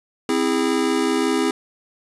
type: chord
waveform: square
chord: C augmented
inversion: none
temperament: just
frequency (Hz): 261.6 / 327 / 408.8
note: C4 / E4 / G#4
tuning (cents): 0 / -14 / -27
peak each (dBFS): -23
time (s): 0.29-1.51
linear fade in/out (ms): 2
effects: resampled to 24000 Hz + 7-bit